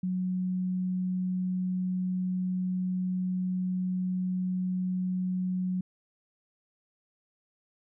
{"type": "tone", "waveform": "sine", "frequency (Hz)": 183.7, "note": "F#3", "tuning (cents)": -12, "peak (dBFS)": -27, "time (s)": [0.03, 5.81], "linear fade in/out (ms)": 5, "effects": []}